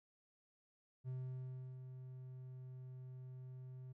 triangle tone with ADSR envelope, 128.6 Hz, C3, 30 cents flat, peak -39 dBFS, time 1.04-3.93 s, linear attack 42 ms, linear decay 690 ms, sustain -8 dB, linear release 14 ms, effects none

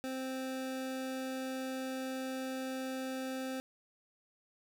25% pulse tone, 261.6 Hz, C4, in tune, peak -33 dBFS, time 0.04-3.6 s, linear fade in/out 0 ms, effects none

